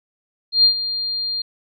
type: tone with ADSR envelope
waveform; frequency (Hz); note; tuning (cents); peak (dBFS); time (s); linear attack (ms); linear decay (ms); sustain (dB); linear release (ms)
sine; 4200; C8; +6; -8; 0.52-1.42; 120; 96; -13; 5
effects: none

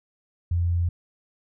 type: tone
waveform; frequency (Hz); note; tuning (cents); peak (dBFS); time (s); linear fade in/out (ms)
sine; 86.3; F2; -20; -20; 0.51-0.89; 5
effects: none

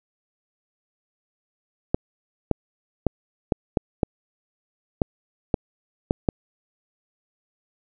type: clicks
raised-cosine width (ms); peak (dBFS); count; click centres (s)
2; -5; 10; 1.945 / 2.513 / 3.067 / 3.522 / 3.772 / 4.032 / 5.018 / 5.542 / 6.109 / 6.288
effects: none

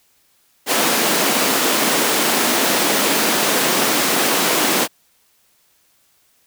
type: high-pass noise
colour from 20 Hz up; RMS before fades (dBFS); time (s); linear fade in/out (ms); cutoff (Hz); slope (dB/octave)
pink; -17; 0.66-4.88; 50; 220; 24
effects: white hiss -59 dBFS RMS until 6.46 s

